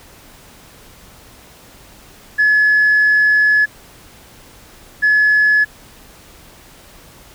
sine tone pair in turn, 1706 / 1706 Hz, G#6 / G#6, +46 / +46 cents, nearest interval unison, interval 0 cents, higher neither, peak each -8 dBFS, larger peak neither, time 2.38-3.66 / 5.02-5.65 s, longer first, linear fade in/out 20 ms, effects tanh soft clip ceiling -6 dBFS + pink hiss -43 dBFS RMS until 7.34 s

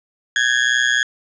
35% pulse tone with amplitude modulation, 1661.2 Hz, G#6, in tune, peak -9 dBFS, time 0.36-1.03 s, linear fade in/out 2 ms, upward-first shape sine, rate 123 Hz, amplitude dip 90%, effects resampled to 16000 Hz + 7-bit

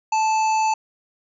harmonic tone with a mistuned harmonic, 875 Hz, A5, 10 cents flat, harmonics 1 / 3 / 5 / 7 / 8, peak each -17 / -29 / -37 / -36 / -36 dBFS, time 0.12-0.74 s, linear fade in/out 5 ms, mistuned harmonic 5, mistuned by +56 cents, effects none

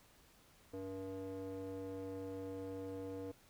square tone with band-pass filter, 95.6 Hz, G2, 43 cents flat, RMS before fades -45 dBFS, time 0.73-3.32 s, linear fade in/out 10 ms, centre 410 Hz, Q 4.2, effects pink hiss -66 dBFS RMS until 3.49 s

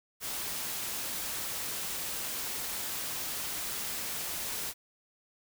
white noise, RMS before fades -36 dBFS, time 0.2-4.74 s, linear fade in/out 50 ms, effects none

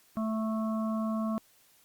harmonic tone, 220 Hz, A3, in tune, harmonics 1 / 3 / 5 / 6, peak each -29 / -38 / -39 / -48 dBFS, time 0.17-1.38 s, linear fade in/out 0 ms, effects white hiss -63 dBFS RMS until 1.84 s + Opus 48 kbps

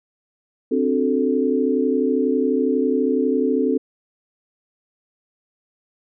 sine chord, D dominant seventh, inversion third, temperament equal, 261.6 / 293.7 / 370 / 440 Hz, C4 / D4 / F#4 / A4, 0 / 0 / 0 / 0 cents, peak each -20 / -24 / -25 / -21 dBFS, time 0.71-3.78 s, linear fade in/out 10 ms, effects none

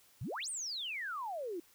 sine exponential two-way sweep, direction up then down, 94.6 to 9270 to 321.6 Hz, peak -37 dBFS, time 0.21-1.6 s, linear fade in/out 5 ms, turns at 0.49 s, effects white hiss -65 dBFS RMS until 1.74 s

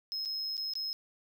triangle tone with dropouts, 5150 Hz, E8, 41 cents flat, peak -32 dBFS, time 0.12-0.93 s, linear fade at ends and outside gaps 0 ms, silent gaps 0.251-0.257 / 0.569-0.578 / 0.736-0.754 s, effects none

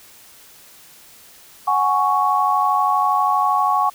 sine chord, F# suspended second, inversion none, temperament just, 740 / 832.5 / 1110 Hz, F#5 / G#5 / C#6, 0 / +4 / +2 cents, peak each -21 / -20 / -17 dBFS, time 1.67-3.9 s, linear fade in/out 10 ms, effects white hiss -46 dBFS RMS until 3.94 s

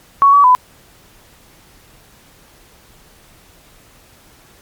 sine tone with pitch steps, 1115 / 1140 / 1002 Hz, C#6 / C#6 / B5, +10 / +48 / +25 cents, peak -5 dBFS, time 0.22-0.55 s, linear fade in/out 0 ms, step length 110 ms, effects pink hiss -47 dBFS RMS until 4.61 s + MP3 96 kbps

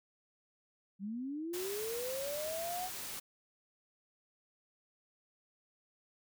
sine linear sweep, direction up, 187.2 to 751 Hz, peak -37 dBFS, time 0.99-2.9 s, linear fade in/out 50 ms
white noise, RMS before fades -43 dBFS, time 1.53-3.2 s, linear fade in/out 10 ms
effects none

